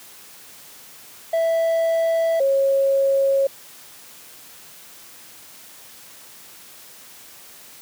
triangle / sine tone pair in turn, 659.3 / 546.4 Hz, E5 / C#5, 0 / -25 cents, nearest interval minor third, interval 325 cents, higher first, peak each -15 / -15 dBFS, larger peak neither, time 1.33-2.4 / 2.4-3.47 s, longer neither, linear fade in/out 5 ms, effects white hiss -44 dBFS RMS until 7.81 s + high-pass 100 Hz 12 dB/octave

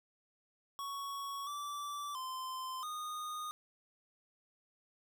square tone with pitch steps, 1114 / 1163 / 1035 / 1232 Hz, C#6 / D6 / C6 / D#6, +8 / -17 / -19 / -17 cents, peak -40 dBFS, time 0.79-3.51 s, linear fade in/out 0 ms, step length 680 ms, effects none

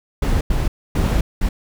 brown noise bursts at uneven times, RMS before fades -17 dBFS, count 4, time 0.22-0.41 / 0.5-0.68 / 0.95-1.21 / 1.41-1.49 s, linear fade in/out 5 ms, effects none

